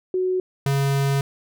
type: tone pair in turn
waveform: sine / square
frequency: 369.7 / 138.48 Hz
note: F#4 / C#3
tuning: -1 / -1 cents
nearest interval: octave + perfect fourth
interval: 1700 cents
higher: first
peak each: -19 dBFS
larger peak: neither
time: 0.14-0.4 / 0.66-1.21 s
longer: second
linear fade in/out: 2 ms
effects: none